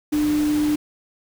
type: tone in noise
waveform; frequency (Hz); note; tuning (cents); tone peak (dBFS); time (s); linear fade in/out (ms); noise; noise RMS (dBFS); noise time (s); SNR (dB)
sine; 299.4; D4; +33; -17; 0.12-0.76; 10; pink; -33; 0.12-0.76; +13
effects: none